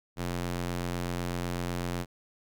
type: tone with high-pass filter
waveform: square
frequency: 44 Hz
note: F1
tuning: 14 cents sharp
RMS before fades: -33 dBFS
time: 0.16-2.06 s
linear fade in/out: 50 ms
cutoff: 100 Hz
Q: 0.65
effects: none